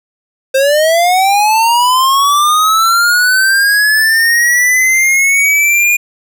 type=linear sweep; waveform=square; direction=up; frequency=523.3 to 2441 Hz; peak=-8 dBFS; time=0.54-5.97 s; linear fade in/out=10 ms; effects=none